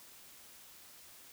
silence, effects white hiss -56 dBFS RMS until 1.32 s

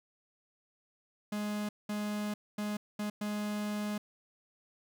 45% pulse tone bursts at uneven times, 208.9 Hz, G#3, 10 cents sharp, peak -33 dBFS, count 5, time 1.32-1.69 / 1.89-2.34 / 2.58-2.77 / 2.99-3.1 / 3.21-3.98 s, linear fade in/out 5 ms, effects none

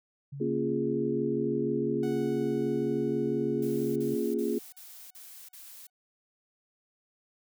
sine tone, 140 Hz, C#3, 18 cents sharp, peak -37 dBFS, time 0.32-4.15 s, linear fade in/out 10 ms
sine chord, Bb minor seventh, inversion none, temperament equal, 233.1 / 277.2 / 349.2 / 415.3 Hz, Bb3 / Db4 / F4 / Ab4, 0 / 0 / 0 / 0 cents, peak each -32 / -34 / -32 / -31 dBFS, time 0.4-4.59 s, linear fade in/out 10 ms
sawtooth tone with exponential decay, 740 Hz, F#5, in tune, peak -39 dBFS, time 2.03-5.9 s, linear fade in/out 2 ms, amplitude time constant 840 ms
blue noise bursts, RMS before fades -48 dBFS, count 6, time 3.62-5.87 s, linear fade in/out 5 ms, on 340 ms, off 42 ms
effects none

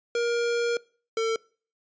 square tone pair in turn, 471.9 / 449.5 Hz, A#4 / A4, +21 / +37 cents, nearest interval minor second, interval 84 cents, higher first, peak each -24 dBFS, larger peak neither, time 0.15-0.77 / 1.17-1.36 s, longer first, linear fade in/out 2 ms, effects noise-tail reverb RT60 0.4 s tail -23 dB re dry + resampled to 16000 Hz

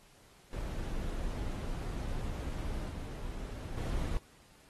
brown noise with level steps, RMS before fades -37 / -40 / -34 dBFS, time 0.53-4.17 s, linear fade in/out 0 ms, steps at 2.89 / 3.77 s, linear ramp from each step 10 ms, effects pink hiss -62 dBFS RMS until 4.69 s + AAC 32 kbps

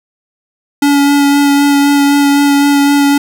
square tone with vibrato, 284 Hz, C#4, 42 cents sharp, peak -7 dBFS, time 0.82-3.18 s, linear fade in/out 5 ms, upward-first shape sine, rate 3.9 Hz, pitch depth 12 cents each way, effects none

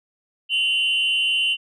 sine tone pair together, 2773 / 3029 Hz, F7 / F#7, -13 / +40 cents, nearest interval major second, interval 153 cents, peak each -19 dBFS, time 0.49-1.57 s, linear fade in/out 50 ms, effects tanh soft clip ceiling -14 dBFS

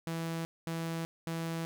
sawtooth tone bursts, 164.81 Hz, E3, in tune, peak -30 dBFS, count 3, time 0.07-1.65 s, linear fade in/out 0 ms, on 380 ms, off 220 ms, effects none

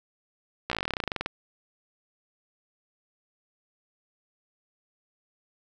slowing click train, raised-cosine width 0.3 ms, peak -12 dBFS, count 20, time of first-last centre 0.7-1.261 s, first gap 15 ms, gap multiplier 1.07, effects none

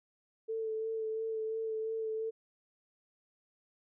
sine tone with vibrato, 442.8 Hz, A4, 11 cents sharp, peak -33 dBFS, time 0.48-2.31 s, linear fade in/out 20 ms, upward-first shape sine, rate 2.9 Hz, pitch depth 19 cents each way, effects none

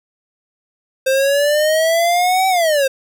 square exponential two-way sweep, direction up then down, 523.3 to 768 to 523.3 Hz, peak -13 dBFS, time 1.06-2.88 s, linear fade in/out 10 ms, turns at 2.48 s, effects none

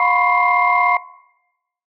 sine tone cluster, 712 / 984 / 1021 / 1098 / 2108 Hz, F5 / B5 / C6 / C#6 / C7, +33 / -7 / -43 / -17 / +12 cents, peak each -19 dBFS, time 0-0.97 s, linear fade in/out 2 ms, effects noise-tail reverb RT60 0.9 s tail -19 dB re dry + tanh soft clip ceiling -2 dBFS

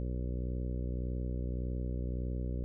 harmonic tone, 61.74 Hz, B1, in tune, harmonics 1 / 2 / 3 / 4 / 5 / 6 / 7 / 8 / 9, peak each -34 / -40 / -44 / -46 / -48 / -50 / -51 / -52 / -53 dBFS, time 0-2.64 s, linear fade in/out 0 ms, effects none

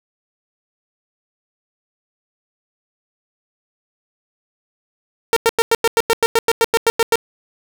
sawtooth tone bursts, 458 Hz, A#4, 31 cents flat, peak -7 dBFS, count 15, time 5.33-7.156 s, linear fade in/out 0 ms, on 34 ms, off 94 ms, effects none

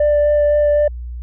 sine tone with vibrato, 590 Hz, D5, 8 cents sharp, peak -9 dBFS, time 0-0.88 s, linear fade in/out 5 ms, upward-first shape sine, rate 3.9 Hz, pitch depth 9 cents each way, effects tanh soft clip ceiling -9 dBFS + added 60 Hz sine -25 dBFS peak until 1.22 s

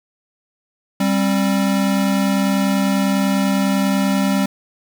square tone pair together, 196 / 266.1 Hz, G3 / C4, 0 / +29 cents, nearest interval perfect fourth, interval 529 cents, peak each -17 / -21 dBFS, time 1-4.46 s, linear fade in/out 5 ms, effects 7-bit

